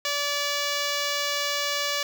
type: tone with notch filter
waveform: 5% pulse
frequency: 577 Hz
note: D5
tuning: 31 cents flat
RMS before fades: -27 dBFS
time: 0.05-2.03 s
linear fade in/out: 2 ms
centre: 9000 Hz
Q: 1.6
effects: none